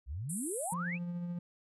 sine exponential sweep, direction up, 58.27 to 2756 Hz, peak -36 dBFS, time 0.06-0.99 s, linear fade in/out 50 ms
pink band-pass noise, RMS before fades -41 dBFS, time 0.29-0.74 s, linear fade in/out 10 ms, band 8000 to 11000 Hz, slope 96 dB/octave
triangle tone with tremolo, 174.4 Hz, F3, 2 cents flat, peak -32 dBFS, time 0.72-1.39 s, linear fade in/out 5 ms, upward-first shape triangle, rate 14 Hz, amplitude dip 35%
effects none

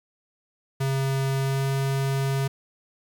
square tone with pitch glide, 135.2 to 136.14 Hz, C#3 to C#3, -43 to -31 cents, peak -23 dBFS, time 0.8-2.48 s, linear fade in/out 10 ms, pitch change +12 cents, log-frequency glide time 1.37-1.67 s, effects 9-bit

